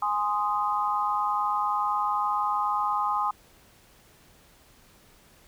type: chord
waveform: sine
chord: Ab major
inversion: none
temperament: equal with one note detuned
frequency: 830.6 / 1042.3 / 1244.5 Hz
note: Ab5 / C6 / Eb6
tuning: 0 / -7 / 0 cents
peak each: -28 dBFS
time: 0.02-3.31 s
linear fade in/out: 5 ms
effects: pink hiss -57 dBFS RMS until 5.47 s